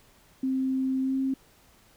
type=tone with pitch glide; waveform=sine; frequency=263 to 266.5 Hz; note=C4 to C4; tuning=+9 to +32 cents; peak=-24 dBFS; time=0.43-1.34 s; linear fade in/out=5 ms; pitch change=+23 cents; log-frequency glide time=1.01-1.16 s; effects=pink hiss -59 dBFS RMS until 1.96 s